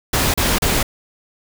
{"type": "noise bursts", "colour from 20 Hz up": "pink", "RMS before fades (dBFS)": -17, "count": 3, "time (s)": [0.13, 0.83], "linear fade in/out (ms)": 5, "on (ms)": 210, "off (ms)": 35, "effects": []}